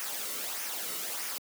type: noise with flanger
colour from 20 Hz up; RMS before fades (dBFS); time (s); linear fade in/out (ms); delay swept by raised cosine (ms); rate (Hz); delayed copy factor
white; -36; 0-1.38; 0; 0.24 to 1.23; 1.6; -0.5
effects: high-pass 200 Hz 12 dB/octave